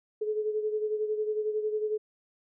sine beating tone pair, 426.4 / 437.4 Hz, G#4 / A4, +46 / -10 cents, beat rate 11 Hz, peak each -28 / -35 dBFS, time 0.21-1.98 s, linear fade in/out 10 ms, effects none

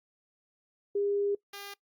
sine / 5% pulse tone pair in turn, 404.5 / 401.9 Hz, G#4 / G4, -46 / +43 cents, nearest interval unison, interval 11 cents, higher first, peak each -26 / -30 dBFS, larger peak first, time 0.95-1.35 / 1.53-1.74 s, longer first, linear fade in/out 5 ms, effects noise-tail reverb RT60 0.1 s tail -21 dB re dry + Opus 32 kbps

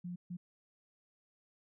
sine tone bursts at uneven times, 176.9 Hz, F3, 23 cents sharp, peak -39 dBFS, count 2, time 0.04-0.16 / 0.3-0.37 s, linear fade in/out 10 ms, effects none

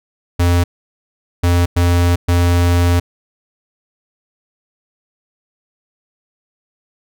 square tone bursts at uneven times, 87.31 Hz, F2, in tune, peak -11 dBFS, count 4, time 0.39-0.64 / 1.43-1.66 / 1.76-2.16 / 2.28-3 s, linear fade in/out 10 ms, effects none

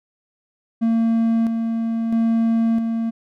triangle tone with tremolo, 227.7 Hz, A#3, 40 cents flat, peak -13 dBFS, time 0.81-3.11 s, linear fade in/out 20 ms, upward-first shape square, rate 0.76 Hz, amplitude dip 40%, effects none

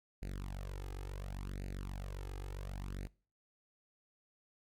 sawtooth tone with flanger, 47.5 Hz, F#1, 46 cents sharp, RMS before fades -42 dBFS, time 0.22-3.07 s, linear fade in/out 0 ms, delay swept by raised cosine 0.44 to 2.44 ms, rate 0.7 Hz, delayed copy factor +0.95, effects noise-tail reverb RT60 0.4 s tail -23 dB re dry + MP3 96 kbps

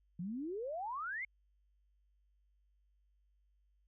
sine exponential sweep, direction up, 164.81 to 2217 Hz, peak -38 dBFS, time 0.19-1.25 s, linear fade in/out 5 ms, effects added 50 Hz sine -70 dBFS peak until 3.87 s

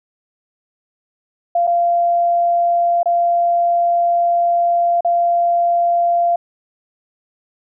sine tone with dropouts, 691 Hz, F5, 19 cents flat, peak -12 dBFS, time 1.55-6.36 s, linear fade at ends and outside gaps 5 ms, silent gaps 1.67-1.674 / 3.031-3.057 / 5.008-5.047 s, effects none

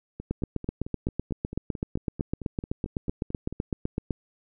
two click trains, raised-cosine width 3 ms, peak -23 / -14 dBFS, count 16 / 31, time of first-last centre 0.2-3.526 / 0.31-4.107 s, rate 4.51 / 7.9 Hz, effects none

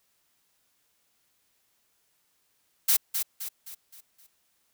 blue noise with echo, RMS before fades -21 dBFS, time 2.88-2.97 s, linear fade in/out 10 ms, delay 260 ms, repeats 5, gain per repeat -7 dB, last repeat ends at 4.27 s, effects white hiss -71 dBFS RMS until 4.73 s

